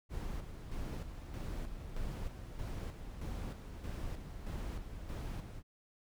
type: noise with tremolo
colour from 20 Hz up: brown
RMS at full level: -40 dBFS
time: 0.09-5.63 s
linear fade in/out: 50 ms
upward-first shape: square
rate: 1.6 Hz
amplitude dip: 50%
effects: none